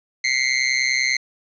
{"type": "tone with amplitude modulation", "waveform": "sawtooth", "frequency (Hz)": 2093, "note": "C7", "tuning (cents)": 0, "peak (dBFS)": -10, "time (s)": [0.24, 1.17], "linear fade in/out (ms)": 5, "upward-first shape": "sine", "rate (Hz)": 130, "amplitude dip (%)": 95, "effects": ["resampled to 16000 Hz", "8-bit"]}